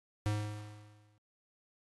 square tone with exponential decay, 105.2 Hz, G#2, 23 cents sharp, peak -29 dBFS, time 0.26-1.18 s, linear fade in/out 0 ms, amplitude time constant 200 ms, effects AAC 32 kbps

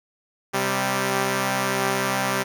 5% pulse tone pair together, 130.1 / 195.89 Hz, C3 / G3, -9 / -1 cents, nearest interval perfect fifth, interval 708 cents, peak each -14 / -12 dBFS, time 0.53-2.44 s, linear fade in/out 20 ms, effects none

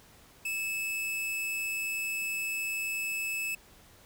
45% pulse tone, 2611 Hz, E7, 17 cents flat, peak -31 dBFS, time 0.45-3.55 s, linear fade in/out 5 ms, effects pink hiss -57 dBFS RMS until 4.05 s

